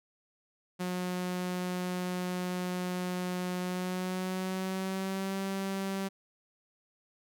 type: tone with pitch glide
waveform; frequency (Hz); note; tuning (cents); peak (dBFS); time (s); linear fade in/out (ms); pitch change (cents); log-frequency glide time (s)
sawtooth; 180.9 to 193.88; F#3 to G3; -39 to -19; -28; 0.79-6.09; 20; +120; 3.61-5.39
effects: none